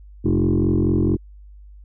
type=tone with frequency modulation; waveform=sine; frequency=209.7 Hz; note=G#3; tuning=17 cents sharp; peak=-14 dBFS; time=0.24-1.17 s; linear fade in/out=20 ms; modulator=44.4 Hz; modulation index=3.6; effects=tanh soft clip ceiling -11 dBFS + added 50 Hz sine -40 dBFS peak until 1.84 s